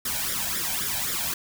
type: noise with flanger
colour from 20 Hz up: white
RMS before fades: -28 dBFS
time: 0.05-1.34 s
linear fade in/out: 5 ms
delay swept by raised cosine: 0.55 to 1.28 ms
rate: 3.8 Hz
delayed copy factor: +0.75
effects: none